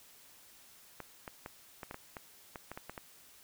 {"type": "clicks", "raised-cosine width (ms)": 0.5, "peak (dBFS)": -27, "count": 12, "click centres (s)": [1.003, 1.278, 1.461, 1.832, 1.911, 1.944, 2.168, 2.558, 2.716, 2.775, 2.896, 2.978], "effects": ["white hiss -59 dBFS RMS until 3.43 s"]}